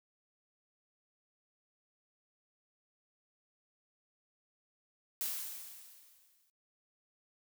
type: noise with exponential decay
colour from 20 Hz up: blue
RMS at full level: -35 dBFS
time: 5.21-6.5 s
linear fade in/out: 0 ms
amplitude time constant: 280 ms
effects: noise-tail reverb RT60 0.2 s tail -26 dB re dry